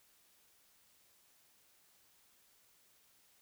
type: silence
effects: white hiss -69 dBFS RMS until 3.41 s